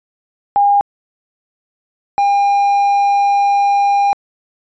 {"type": "tone pair in turn", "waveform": ["sine", "triangle"], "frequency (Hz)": [810, 804.4], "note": ["G#5", "G5"], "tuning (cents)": [-43, 44], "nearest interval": "unison", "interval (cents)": 13, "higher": "first", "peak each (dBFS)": -8, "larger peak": "neither", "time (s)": [[0.56, 0.81], [2.18, 4.13]], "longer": "second", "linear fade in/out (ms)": 0, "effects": ["resampled to 16000 Hz"]}